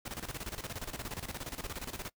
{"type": "noise with tremolo", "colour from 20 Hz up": "pink", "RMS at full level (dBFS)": -39, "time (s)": [0.05, 2.1], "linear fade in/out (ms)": 10, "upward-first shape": "square", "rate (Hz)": 17, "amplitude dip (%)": 75, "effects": ["noise-tail reverb RT60 0.1 s tail -23 dB re dry"]}